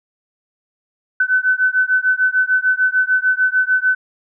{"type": "beating tone pair", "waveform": "sine", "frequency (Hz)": [1509, 1515.7], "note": ["F#6", "F#6"], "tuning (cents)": [34, 41], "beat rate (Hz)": 6.7, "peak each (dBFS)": -16, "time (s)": [1.2, 3.95], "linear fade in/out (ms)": 5, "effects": []}